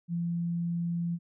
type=tone; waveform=sine; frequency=170.8 Hz; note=F3; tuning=38 cents flat; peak=-28 dBFS; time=0.08-1.19 s; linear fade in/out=50 ms; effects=none